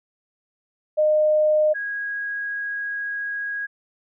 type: tone pair in turn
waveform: sine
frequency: 612 / 1647.6 Hz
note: D#5 / G#6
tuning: -29 / -14 cents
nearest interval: octave + perfect fourth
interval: 1715 cents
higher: second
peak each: -15 / -25 dBFS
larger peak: first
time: 0.97-1.74 / 1.74-3.67 s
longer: second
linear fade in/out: 20 ms
effects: none